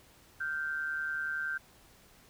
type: tone pair together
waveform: sine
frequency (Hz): 1405.6 / 1556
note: F6 / G6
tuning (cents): +11 / -13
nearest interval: major second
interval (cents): 176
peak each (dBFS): -38 / -33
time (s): 0.4-1.58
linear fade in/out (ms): 10
effects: pink hiss -60 dBFS RMS until 2.29 s